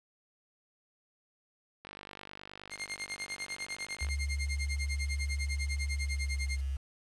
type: click train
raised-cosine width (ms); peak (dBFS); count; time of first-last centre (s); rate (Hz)
0.3; -29; 112; 1.85-4.088; 49.6
type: tone with tremolo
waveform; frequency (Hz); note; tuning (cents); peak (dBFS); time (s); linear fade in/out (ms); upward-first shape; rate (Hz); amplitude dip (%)
sawtooth; 2119; C7; +21; -31; 2.7-6.61; 50; sine; 10; 100
type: tone with pitch glide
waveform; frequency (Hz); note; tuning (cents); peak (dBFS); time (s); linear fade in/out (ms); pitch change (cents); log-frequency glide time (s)
sine; 70.9 to 67.85; C#2 to C#2; +40 to -36; -31; 4.01-6.77; 10; -76; 5.96-6.6
effects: resampled to 24000 Hz + 9-bit